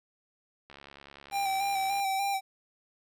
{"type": "click train", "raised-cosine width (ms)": 0.3, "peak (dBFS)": -32, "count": 92, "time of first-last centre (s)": [0.7, 1.998], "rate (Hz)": 70.1}
{"type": "tone with vibrato", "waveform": "square", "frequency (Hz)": 784, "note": "G5", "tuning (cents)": 0, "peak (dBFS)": -28, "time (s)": [1.31, 2.41], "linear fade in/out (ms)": 50, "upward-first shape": "square", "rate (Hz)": 3.4, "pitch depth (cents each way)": 26}
{"effects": []}